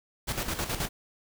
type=noise with tremolo; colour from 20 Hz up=pink; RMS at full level=-30 dBFS; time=0.27-0.89 s; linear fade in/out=20 ms; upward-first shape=square; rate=9.4 Hz; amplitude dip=60%; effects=none